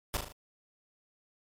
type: noise with echo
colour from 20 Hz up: pink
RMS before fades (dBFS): -31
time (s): 0.14-0.17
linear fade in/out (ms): 0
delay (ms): 38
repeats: 4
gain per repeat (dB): -5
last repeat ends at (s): 0.322
effects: MP3 64 kbps